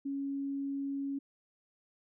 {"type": "tone", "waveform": "sine", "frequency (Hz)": 277.2, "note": "C#4", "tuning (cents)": 0, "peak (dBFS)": -33, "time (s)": [0.05, 1.19], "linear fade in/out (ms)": 10, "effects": []}